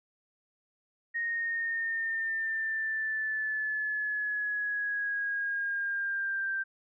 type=linear sweep; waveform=sine; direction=down; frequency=1864.7 to 1568 Hz; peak=-29 dBFS; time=1.14-6.64 s; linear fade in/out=20 ms; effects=none